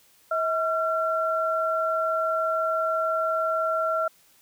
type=tone pair together; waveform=sine; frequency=643.3 / 1363 Hz; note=E5 / F6; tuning=-42 / -43 cents; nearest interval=octave + minor second; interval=1299 cents; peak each=-25 dBFS; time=0.31-4.08 s; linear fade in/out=5 ms; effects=white hiss -59 dBFS RMS until 4.41 s